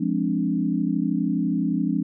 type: chord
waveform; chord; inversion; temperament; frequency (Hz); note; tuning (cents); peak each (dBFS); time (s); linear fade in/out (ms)
sine; D half-diminished seventh; first; equal; 174.61 / 207.7 / 261.6 / 293.7; F3 / Ab3 / C4 / D4; 0 / 0 / 0 / 0; -26; 0-2.03; 10
effects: none